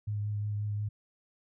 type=tone with vibrato; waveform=sine; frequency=104.2 Hz; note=G#2; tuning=6 cents sharp; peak=-30 dBFS; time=0.07-0.89 s; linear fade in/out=10 ms; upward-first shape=triangle; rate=5.6 Hz; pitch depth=19 cents each way; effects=none